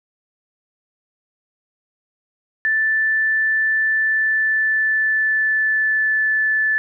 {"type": "tone with pitch glide", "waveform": "sine", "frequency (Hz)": [1760, 1744.8], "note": ["A6", "A6"], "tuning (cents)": [0, -15], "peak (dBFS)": -15, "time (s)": [2.65, 6.78], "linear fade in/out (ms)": 0, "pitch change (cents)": -15, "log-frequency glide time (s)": [3.92, 6.18], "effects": []}